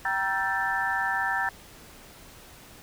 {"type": "tone cluster", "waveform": "sine", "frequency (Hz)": [776, 947, 1332, 1566, 1767], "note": ["G5", "A#5", "E6", "G6", "A6"], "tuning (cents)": [-18, 27, 18, -2, 7], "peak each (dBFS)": [-31, -32, -34, -32, -28], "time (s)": [0.05, 1.49], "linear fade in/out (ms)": 2, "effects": ["pink hiss -49 dBFS RMS until 2.82 s"]}